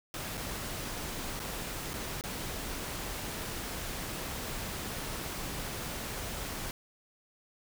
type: noise with dropouts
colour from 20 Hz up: pink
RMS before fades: -38 dBFS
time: 0.14-6.71 s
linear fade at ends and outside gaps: 1 ms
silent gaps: 0.372-0.376 / 1.394-1.4 / 1.934-1.939 / 2.211-2.238 s
effects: none